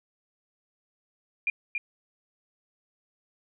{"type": "tone with echo", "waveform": "sine", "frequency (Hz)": 2402, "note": "D7", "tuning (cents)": 38, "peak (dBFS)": -23, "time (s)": [1.47, 1.5], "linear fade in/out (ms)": 2, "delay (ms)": 280, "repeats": 1, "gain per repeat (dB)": -4, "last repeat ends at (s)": 1.78, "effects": []}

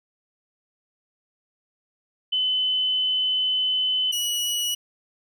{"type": "tone pair in turn", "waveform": ["sine", "sawtooth"], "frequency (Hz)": [3027, 2926], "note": ["F#7", "F#7"], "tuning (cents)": [39, -20], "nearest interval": "minor second", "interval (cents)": 59, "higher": "first", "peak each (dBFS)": -20, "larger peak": "neither", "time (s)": [[2.32, 4.12], [4.12, 4.75]], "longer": "first", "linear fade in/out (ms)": 10, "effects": []}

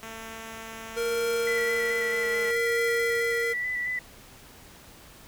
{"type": "tone with pitch glide", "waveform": "5% pulse", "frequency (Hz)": [224.1, 215.2], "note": ["A3", "A3"], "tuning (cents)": [32, -38], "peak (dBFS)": -27, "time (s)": [0.03, 2.51], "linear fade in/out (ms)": 0, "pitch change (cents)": -70, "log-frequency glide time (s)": [1.97, 2.35]}
{"type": "tone with tremolo", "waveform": "square", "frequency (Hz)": 466.2, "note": "A#4", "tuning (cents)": 0, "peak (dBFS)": -25, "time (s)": [0.96, 3.54], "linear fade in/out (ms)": 20, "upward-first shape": "triangle", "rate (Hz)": 0.66, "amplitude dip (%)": 40}
{"type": "tone with vibrato", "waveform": "sine", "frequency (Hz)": 1979, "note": "B6", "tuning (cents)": 3, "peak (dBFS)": -27, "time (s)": [1.47, 3.99], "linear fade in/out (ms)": 2, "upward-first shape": "square", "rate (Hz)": 4.6, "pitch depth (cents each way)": 18}
{"effects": ["pink hiss -50 dBFS RMS until 5.27 s"]}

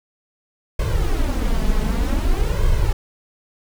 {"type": "noise with flanger", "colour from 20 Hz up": "brown", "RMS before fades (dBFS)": -18, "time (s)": [0.79, 2.93], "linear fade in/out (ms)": 5, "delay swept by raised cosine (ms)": [1.9, 4.7], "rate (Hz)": 0.53, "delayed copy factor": 0.75, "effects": []}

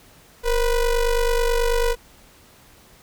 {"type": "ring-modulated tone", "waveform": "square", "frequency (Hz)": 247.6, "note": "B3", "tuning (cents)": 5, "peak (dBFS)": -15, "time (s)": [0.43, 1.96], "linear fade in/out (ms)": 50, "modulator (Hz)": 223, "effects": ["pink hiss -51 dBFS RMS until 3.02 s"]}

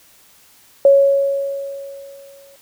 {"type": "tone with exponential decay", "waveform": "sine", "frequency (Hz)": 554.4, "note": "C#5", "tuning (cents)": 0, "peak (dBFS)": -5, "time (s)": [0.85, 2.56], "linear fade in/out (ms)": 2, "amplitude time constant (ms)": 370, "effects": ["white hiss -50 dBFS RMS until 2.61 s"]}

